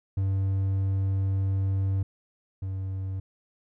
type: tone pair in turn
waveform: triangle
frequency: 96.7 / 95.48 Hz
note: G2 / G2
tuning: -23 / -45 cents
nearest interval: unison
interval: 22 cents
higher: first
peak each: -21 / -27 dBFS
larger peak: first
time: 0.17-2.03 / 2.62-3.2 s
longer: first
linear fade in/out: 5 ms
effects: none